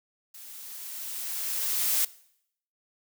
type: noise with level ramp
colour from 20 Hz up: blue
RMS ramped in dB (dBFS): -46 to -24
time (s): 0.34-2.05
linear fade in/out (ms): 5
effects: noise-tail reverb RT60 0.7 s tail -20 dB re dry